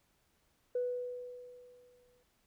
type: tone with exponential decay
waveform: sine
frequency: 493.9 Hz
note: B4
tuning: in tune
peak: -29 dBFS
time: 0.75-2.23 s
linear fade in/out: 5 ms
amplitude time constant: 320 ms
effects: tanh soft clip ceiling -25 dBFS + pink hiss -74 dBFS RMS until 2.46 s